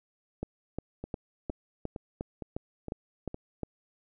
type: two click trains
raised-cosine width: 2 ms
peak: -20 / -24 dBFS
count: 10 / 6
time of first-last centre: 0.43-3.633 / 1.04-3.344 s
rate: 2.81 / 2.17 Hz
effects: none